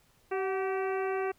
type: harmonic tone with a mistuned harmonic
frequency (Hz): 384.8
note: G4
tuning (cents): -32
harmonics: 1 / 2 / 3 / 4 / 5 / 6 / 7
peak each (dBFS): -30 / -36 / -40 / -42 / -44 / -46 / -47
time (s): 0.31-1.32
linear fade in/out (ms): 10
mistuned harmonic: 2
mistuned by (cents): -50
effects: pink hiss -66 dBFS RMS until 1.38 s